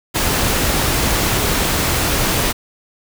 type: noise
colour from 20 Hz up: pink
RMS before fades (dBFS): -17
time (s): 0.14-2.53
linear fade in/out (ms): 20
effects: none